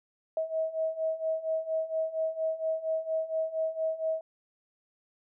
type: beating tone pair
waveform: sine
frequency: 638 / 642.3 Hz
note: D#5 / E5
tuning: +43 / -45 cents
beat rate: 4.3 Hz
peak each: -33 / -30 dBFS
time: 0.37-4.21 s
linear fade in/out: 2 ms
effects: none